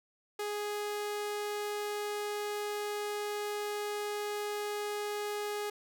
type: tone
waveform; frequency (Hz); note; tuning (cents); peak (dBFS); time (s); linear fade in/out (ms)
sawtooth; 415.3; G#4; 0; -30; 0.39-5.7; 5
effects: none